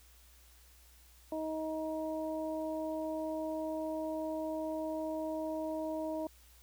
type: harmonic tone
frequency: 315 Hz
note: D#4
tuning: 21 cents sharp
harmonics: 1 / 2 / 3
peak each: -38 / -37 / -45 dBFS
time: 1.32-6.27 s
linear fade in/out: 2 ms
effects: added 60 Hz sine -60 dBFS peak until 6.62 s + white hiss -63 dBFS RMS until 6.62 s